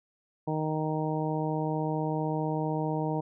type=harmonic tone; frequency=155.56 Hz; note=D#3; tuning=in tune; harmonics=1 / 2 / 3 / 4 / 5 / 6; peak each=-31 / -33 / -35 / -37 / -37 / -37 dBFS; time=0.47-3.21 s; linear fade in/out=10 ms; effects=none